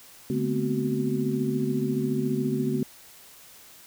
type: tone cluster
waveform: sine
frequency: 144.7 / 216 / 242.9 / 257.2 / 374.2 Hz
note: D3 / A3 / B3 / C4 / F#4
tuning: -25 / -32 / -29 / -30 / +20 cents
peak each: -30 dBFS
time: 0.3-2.83 s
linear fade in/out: 2 ms
effects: white hiss -50 dBFS RMS until 3.86 s